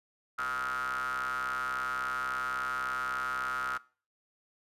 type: ring-modulated tone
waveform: square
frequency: 65.41 Hz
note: C2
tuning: in tune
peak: -29 dBFS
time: 0.38-3.78 s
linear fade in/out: 10 ms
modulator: 1340 Hz
effects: noise-tail reverb RT60 0.4 s tail -21 dB re dry + resampled to 32000 Hz